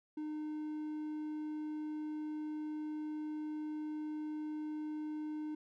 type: tone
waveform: triangle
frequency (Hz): 305.2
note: D#4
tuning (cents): -33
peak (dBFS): -36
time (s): 0.17-5.55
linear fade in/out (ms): 5
effects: none